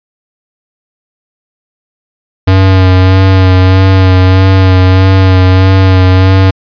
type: tone with vibrato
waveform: square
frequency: 94 Hz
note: F#2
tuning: 28 cents sharp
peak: -3 dBFS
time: 2.47-6.51 s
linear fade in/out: 10 ms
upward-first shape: sine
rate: 1.6 Hz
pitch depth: 26 cents each way
effects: resampled to 11025 Hz